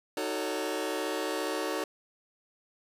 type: chord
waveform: sawtooth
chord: D# half-diminished seventh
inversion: none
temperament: just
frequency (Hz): 311.1 / 373.4 / 448 / 560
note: D#4 / F#4 / A4 / C#5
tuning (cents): 0 / +16 / +31 / +18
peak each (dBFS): -32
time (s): 0.17-1.84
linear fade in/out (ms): 2
effects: resampled to 32000 Hz